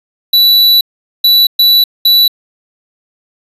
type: tone bursts at uneven times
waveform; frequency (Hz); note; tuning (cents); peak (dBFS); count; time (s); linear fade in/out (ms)
square; 3951; B7; 0; -5; 4; 0.33-0.81 / 1.24-1.47 / 1.59-1.84 / 2.05-2.28; 5
effects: resampled to 32000 Hz